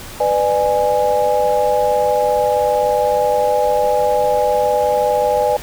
sine chord, G# diminished, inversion first, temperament just, 498.4 / 598 / 830.6 Hz, B4 / D5 / G#5, +16 / +31 / 0 cents, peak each -17 dBFS, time 0.2-5.57 s, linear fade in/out 5 ms, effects pink hiss -33 dBFS RMS until 5.62 s

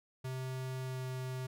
square tone with pitch glide, 129.9 to 129.08 Hz, C3 to C3, -12 to -23 cents, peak -38 dBFS, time 0.24-1.47 s, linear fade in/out 10 ms, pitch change -11 cents, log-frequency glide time 0.83-1.04 s, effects none

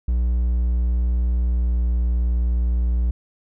triangle tone with pitch glide, 60.1 to 59.62 Hz, B1 to A#1, -46 to +40 cents, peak -15 dBFS, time 0.08-3.11 s, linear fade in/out 5 ms, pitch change -14 cents, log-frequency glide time 1.5-1.74 s, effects none

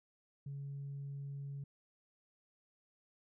sine tone, 140 Hz, C#3, 18 cents sharp, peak -40 dBFS, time 0.46-1.64 s, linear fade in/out 5 ms, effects tanh soft clip ceiling -38 dBFS

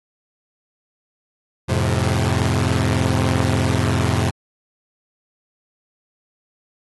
sawtooth chord, F major, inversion none, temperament equal with one note detuned, 87.31 / 107.61 / 130.81 Hz, F2 / A2 / C3, 0 / -38 / 0 cents, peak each -17 dBFS, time 1.68-4.31 s, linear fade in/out 20 ms, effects AAC 32 kbps

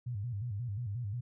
sine tone with vibrato, 110.8 Hz, A2, 13 cents sharp, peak -34 dBFS, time 0.06-1.21 s, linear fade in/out 10 ms, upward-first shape square, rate 5.6 Hz, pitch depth 170 cents each way, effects none

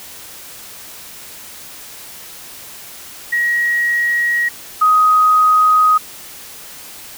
sine tone pair in turn, 1900 / 1253.8 Hz, A#6 / D#6, +33 / +13 cents, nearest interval perfect fifth, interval 720 cents, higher first, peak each -13 / -8 dBFS, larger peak second, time 3.32-4.49 / 4.81-5.98 s, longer neither, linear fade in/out 10 ms, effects white hiss -35 dBFS RMS until 7.17 s

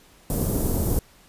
pink band-stop noise, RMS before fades -23 dBFS, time 0.3-0.99 s, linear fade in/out 0 ms, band 450 to 13000 Hz, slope 12 dB/octave, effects pink hiss -54 dBFS RMS until 1.28 s + resampled to 32000 Hz

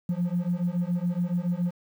triangle beating tone pair, 172.5 / 179.6 Hz, F3 / F3, -21 / +49 cents, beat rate 7.1 Hz, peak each -24 dBFS, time 0.09-1.71 s, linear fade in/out 5 ms, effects tanh soft clip ceiling -20 dBFS + 9-bit

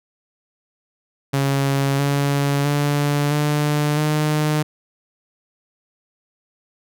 sawtooth tone with pitch steps, 138.2 / 141.51 / 144.9 / 148.38 / 151.93 Hz, C#3 / C#3 / D3 / D3 / D#3, -5 / +36 / -23 / +18 / -41 cents, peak -13 dBFS, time 1.33-4.63 s, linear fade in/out 10 ms, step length 660 ms, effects none

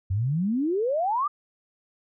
sine exponential sweep, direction up, 89.7 to 1236 Hz, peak -22 dBFS, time 0.1-1.28 s, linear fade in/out 10 ms, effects none

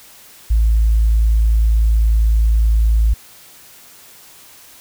sine tone, 55 Hz, A1, in tune, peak -9 dBFS, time 0.5-3.14 s, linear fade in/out 10 ms, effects tanh soft clip ceiling -6 dBFS + white hiss -43 dBFS RMS until 4.8 s

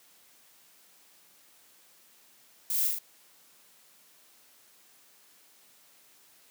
violet noise with echo, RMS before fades -30 dBFS, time 2.7-2.87 s, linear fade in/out 2 ms, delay 39 ms, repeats 3, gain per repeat -2 dB, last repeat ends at 2.987 s, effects white hiss -60 dBFS RMS until 6.5 s + high-pass 150 Hz 12 dB/octave

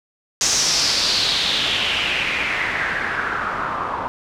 white noise with low-pass filter sweep, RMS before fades -21 dBFS, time 0.41-4.08 s, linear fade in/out 0 ms, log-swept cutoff 6300 to 1000 Hz, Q 3.9, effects none

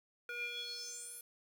square tone with band-pass filter sweep, 479.7 Hz, A#4, 50 cents sharp, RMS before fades -44 dBFS, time 0.29-1.21 s, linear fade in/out 2 ms, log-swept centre 1800 to 12000 Hz, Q 6, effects 10-bit

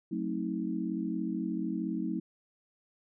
sine chord, F# diminished seventh, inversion none, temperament just, 185 / 222 / 266.4 / 319.7 Hz, F#3 / A3 / C4 / Eb4, 0 / +16 / +31 / +47 cents, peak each -36 / -36 / -38 / -35 dBFS, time 0.11-2.2 s, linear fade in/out 10 ms, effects none

